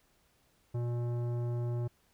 triangle tone with tanh clipping, 120 Hz, B2, 49 cents flat, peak -33 dBFS, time 0.74-1.88 s, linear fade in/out 10 ms, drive 18 dB, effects pink hiss -70 dBFS RMS until 2.13 s

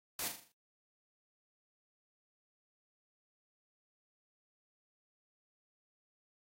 white noise with echo, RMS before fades -38 dBFS, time 0.19-0.28 s, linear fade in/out 2 ms, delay 40 ms, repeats 6, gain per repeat -6 dB, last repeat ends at 0.52 s, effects noise-tail reverb RT60 0.1 s tail -26 dB re dry + AAC 48 kbps

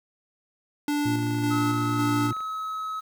square tone with tremolo, 292.6 Hz, D4, 6 cents flat, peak -24 dBFS, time 0.88-2.31 s, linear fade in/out 2 ms, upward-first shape square, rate 1.8 Hz, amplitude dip 35%
harmonic tone, 116 Hz, A#2, 8 cents flat, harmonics 1 / 2 / 3, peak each -27 / -37 / -36 dBFS, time 1.05-2.33 s, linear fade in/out 10 ms
click train, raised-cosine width 0.5 ms, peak -32 dBFS, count 32, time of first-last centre 1.19-2.406 s, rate 25.5 Hz
triangle tone, 1283 Hz, E6, 47 cents flat, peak -27 dBFS, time 1.5-3.01 s, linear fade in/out 20 ms
effects 9-bit

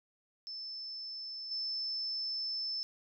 sine tone with level steps, 5274 Hz, E8, in tune, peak -40 / -34 dBFS, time 0.47-2.83 s, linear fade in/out 0 ms, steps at 1.51 s, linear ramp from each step 5 ms, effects none

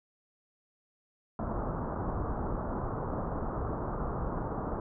pink low-pass noise, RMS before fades -34 dBFS, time 1.39-4.8 s, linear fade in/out 2 ms, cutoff 1300 Hz, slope 48 dB/octave, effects none

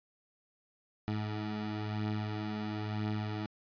20% pulse beating tone pair, 106.1 / 107.1 Hz, G#2 / A2, +38 / -46 cents, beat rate 1 Hz, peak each -30 / -36 dBFS, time 1.08-3.46 s, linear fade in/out 0 ms, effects resampled to 11025 Hz

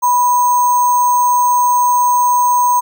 sine tone with sample-and-hold, 983 Hz, B5, 8 cents flat, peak -9 dBFS, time 0.02-2.81 s, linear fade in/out 20 ms, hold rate 7350 Hz, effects none

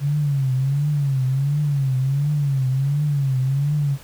sine tone with vibrato, 138.8 Hz, C#3, 3 cents sharp, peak -17 dBFS, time 0-3.98 s, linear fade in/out 50 ms, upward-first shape triangle, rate 1.4 Hz, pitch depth 140 cents each way, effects pink hiss -45 dBFS RMS until 4.03 s

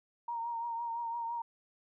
sine tone with vibrato, 932.3 Hz, A#5, in tune, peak -34 dBFS, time 0.28-1.42 s, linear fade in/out 5 ms, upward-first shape triangle, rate 5.9 Hz, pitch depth 40 cents each way, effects none

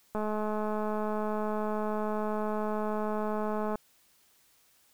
click train, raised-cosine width 1 ms, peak -20 dBFS, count 769, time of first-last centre 0.15-3.756 s, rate 213 Hz, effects white hiss -65 dBFS RMS until 4.93 s

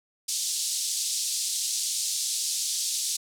white band-pass noise, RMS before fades -29 dBFS, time 0.28-3.17 s, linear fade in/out 10 ms, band 3900 to 9000 Hz, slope 24 dB/octave, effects none

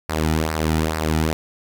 sawtooth tone with flanger, 78.8 Hz, D#2, 23 cents sharp, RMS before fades -21 dBFS, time 0.09-1.33 s, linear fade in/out 0 ms, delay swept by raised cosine 0.29 to 1.89 ms, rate 2.3 Hz, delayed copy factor -0.65, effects none

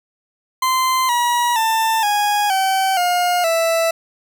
40% pulse tone with pitch steps, 1036 / 961.1 / 891.5 / 827 / 767.2 / 711.7 / 660.2 Hz, C6 / B5 / A5 / G#5 / G5 / F5 / E5, -17 / -47 / +22 / -8 / -37 / +33 / +2 cents, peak -14 dBFS, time 0.62-3.91 s, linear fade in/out 5 ms, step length 470 ms, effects none

